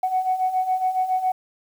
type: beating tone pair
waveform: sine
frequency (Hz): 740 / 747.2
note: F#5 / F#5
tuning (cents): 0 / +17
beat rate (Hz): 7.2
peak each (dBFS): -25 / -20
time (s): 0.03-1.32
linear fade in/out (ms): 5
effects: tanh soft clip ceiling -13 dBFS + 8-bit